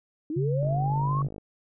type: linear sweep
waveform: sine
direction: up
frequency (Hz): 291.4 to 1120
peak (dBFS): -28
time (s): 0.3-1.22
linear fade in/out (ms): 2
type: tone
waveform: sine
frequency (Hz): 140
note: C#3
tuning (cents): +18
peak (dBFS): -24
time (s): 0.36-1.28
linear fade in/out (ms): 10
type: click train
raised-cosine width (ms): 2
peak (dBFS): -27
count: 40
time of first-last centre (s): 0.63-1.381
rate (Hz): 51.9
effects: none